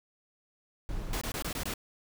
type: noise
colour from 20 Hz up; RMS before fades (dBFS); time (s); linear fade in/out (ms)
brown; -34; 0.89-1.19; 0
type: noise bursts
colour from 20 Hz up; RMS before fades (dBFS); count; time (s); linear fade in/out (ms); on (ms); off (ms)
pink; -35; 6; 1.13-1.739; 2; 84; 21
effects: none